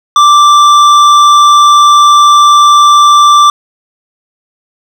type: tone with hard clipping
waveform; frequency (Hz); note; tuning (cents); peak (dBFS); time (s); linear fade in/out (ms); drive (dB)
sine; 1174.7; D6; 0; -3; 0.16-3.5; 2; 10
effects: none